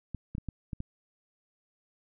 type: clicks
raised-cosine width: 5 ms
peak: -23 dBFS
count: 6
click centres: 0.147 / 0.351 / 0.382 / 0.487 / 0.732 / 0.804 s
effects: none